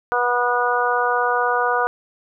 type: harmonic tone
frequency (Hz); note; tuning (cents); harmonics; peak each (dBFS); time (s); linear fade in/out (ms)
244; B3; -21; 2 / 3 / 4 / 5 / 6; -23 / -23 / -23 / -23 / -23; 0.12-1.87; 0
effects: none